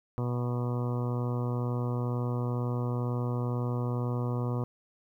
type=harmonic tone; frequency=122.1 Hz; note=B2; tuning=19 cents flat; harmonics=1 / 2 / 3 / 4 / 5 / 6 / 7 / 8 / 9 / 10; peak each=-29 / -36 / -40 / -39 / -46 / -47 / -50 / -45 / -46 / -48 dBFS; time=0.18-4.64 s; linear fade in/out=0 ms; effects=11-bit